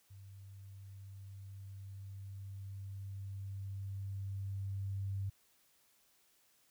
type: tone with level ramp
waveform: sine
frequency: 98 Hz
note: G2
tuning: in tune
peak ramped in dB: -51 to -35 dBFS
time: 0.1-5.3 s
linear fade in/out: 10 ms
effects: white hiss -71 dBFS RMS until 6.7 s